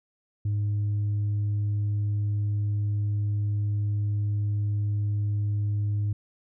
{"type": "tone with tanh clipping", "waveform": "sine", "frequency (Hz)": 103.4, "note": "G#2", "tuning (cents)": -7, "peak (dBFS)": -24, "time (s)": [0.45, 6.13], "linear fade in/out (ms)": 5, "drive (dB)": 1, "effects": []}